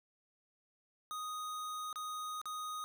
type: tone with dropouts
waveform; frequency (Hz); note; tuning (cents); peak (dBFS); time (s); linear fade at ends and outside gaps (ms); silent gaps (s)
square; 1244.5; D#6; 0; -40; 1.11-2.84; 0; 1.928-1.958 / 2.415-2.456
effects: none